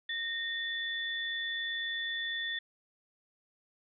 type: tone pair together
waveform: sine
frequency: 1844 / 3481 Hz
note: A#6 / A7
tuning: -19 / -19 cents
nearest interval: major seventh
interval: 1100 cents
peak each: -35 / -36 dBFS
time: 0.09-2.59 s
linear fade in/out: 5 ms
effects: none